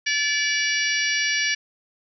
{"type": "harmonic tone with a mistuned harmonic", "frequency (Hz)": 577, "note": "D5", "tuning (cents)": -31, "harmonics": [3, 4, 5, 6, 7, 8, 9, 10], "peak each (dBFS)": [-25, -25, -29, -35, -36, -30, -35, -29], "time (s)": [0.06, 1.55], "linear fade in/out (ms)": 10, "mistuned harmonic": 10, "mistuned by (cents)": -18, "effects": []}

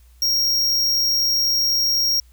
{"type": "tone", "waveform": "square", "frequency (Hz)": 5588, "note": "F8", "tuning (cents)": 0, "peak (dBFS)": -17, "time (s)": [0.22, 2.2], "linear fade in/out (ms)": 2, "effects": ["added 60 Hz sine -47 dBFS peak until 2.32 s", "white hiss -60 dBFS RMS until 2.32 s"]}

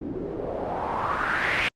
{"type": "noise with low-pass filter sweep", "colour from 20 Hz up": "white", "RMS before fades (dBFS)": -27, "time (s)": [0.01, 1.69], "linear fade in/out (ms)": 10, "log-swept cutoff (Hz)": [280, 2500], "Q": 3.2, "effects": ["Opus 48 kbps"]}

